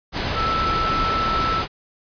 sine tone in noise, 1321 Hz, E6, 3 cents sharp, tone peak -20 dBFS, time 0.34-1.64 s, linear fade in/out 50 ms, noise pink, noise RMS -24 dBFS, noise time 0.12-1.68 s, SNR +1 dB, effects resampled to 11025 Hz

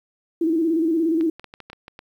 sine tone with vibrato, 326.1 Hz, E4, 19 cents flat, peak -17 dBFS, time 0.41-1.3 s, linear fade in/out 5 ms, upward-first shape square, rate 17 Hz, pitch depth 59 cents each way
clicks, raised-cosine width 0.3 ms, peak -23 dBFS, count 9, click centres 1.21 / 1.396 / 1.443 / 1.539 / 1.603 / 1.7 / 1.731 / 1.881 / 1.991 s
effects 9-bit

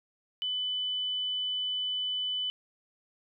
sine tone, 3000 Hz, F#7, 23 cents sharp, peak -29 dBFS, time 0.42-2.5 s, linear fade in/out 0 ms, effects none

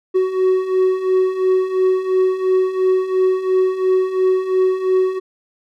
triangle beating tone pair, 371.6 / 374.5 Hz, F#4 / F#4, +7 / +21 cents, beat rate 2.9 Hz, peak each -18 / -13 dBFS, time 0.14-5.2 s, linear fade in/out 20 ms, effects none

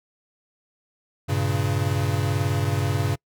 square chord, G diminished, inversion none, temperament equal, 98 / 116.54 / 138.59 Hz, G2 / Bb2 / Db3, 0 / 0 / 0 cents, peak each -25 / -29 / -26 dBFS, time 1.28-3.16 s, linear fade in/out 20 ms, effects noise-tail reverb RT60 0.1 s tail -26 dB re dry

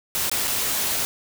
white noise with dropouts, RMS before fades -24 dBFS, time 0.15-1.05 s, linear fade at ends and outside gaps 0 ms, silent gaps 0.296-0.315 / 0.474-0.478 s, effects none

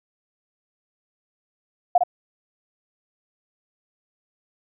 sine tone with echo, 713 Hz, F5, 36 cents sharp, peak -11 dBFS, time 1.95-1.98 s, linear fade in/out 5 ms, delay 56 ms, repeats 1, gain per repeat -5 dB, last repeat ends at 2.036 s, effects none

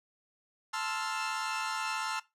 sawtooth chord, F major seventh, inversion first, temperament equal, 880 / 1046.5 / 1318.5 / 1396.9 Hz, A5 / C6 / E6 / F6, 0 / 0 / 0 / 0 cents, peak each -33 / -36 / -34 / -35 dBFS, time 0.73-2.2 s, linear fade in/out 10 ms, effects noise-tail reverb RT60 0.2 s tail -18 dB re dry + low-pass 8000 Hz 12 dB/octave

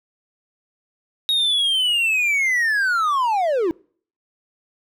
triangle linear sweep, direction down, 3785 to 310 Hz, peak -15 dBFS, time 1.29-3.71 s, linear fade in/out 0 ms, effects noise-tail reverb RT60 0.5 s tail -26 dB re dry

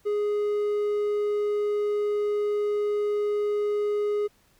triangle tone, 415.3 Hz, G#4, in tune, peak -21 dBFS, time 0.05-4.28 s, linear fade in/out 20 ms, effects pink hiss -63 dBFS RMS until 4.59 s

